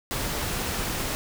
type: noise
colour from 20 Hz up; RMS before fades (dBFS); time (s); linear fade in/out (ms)
pink; -29; 0.11-1.15; 0
effects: none